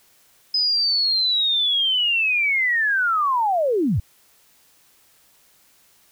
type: linear sweep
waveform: sine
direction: down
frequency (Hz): 5060 to 69.3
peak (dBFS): -17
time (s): 0.54-4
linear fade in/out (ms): 5
effects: white hiss -57 dBFS RMS until 6.11 s